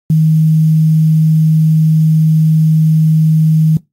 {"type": "tone with quantisation", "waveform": "sine", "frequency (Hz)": 157.6, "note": "D#3", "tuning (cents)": 23, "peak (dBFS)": -6, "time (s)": [0.1, 3.77], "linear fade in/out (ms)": 2, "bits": 6, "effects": ["noise-tail reverb RT60 0.2 s tail -21 dB re dry", "AAC 48 kbps"]}